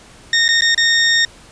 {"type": "tone with dropouts", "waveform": "20% pulse", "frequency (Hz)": 1843, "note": "A#6", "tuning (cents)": -20, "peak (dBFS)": -6, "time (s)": [0.33, 1.25], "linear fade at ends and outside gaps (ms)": 2, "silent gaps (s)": [[0.481, 0.488], [0.609, 0.62], [0.747, 0.777]], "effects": ["pink hiss -43 dBFS RMS until 1.51 s", "resampled to 22050 Hz"]}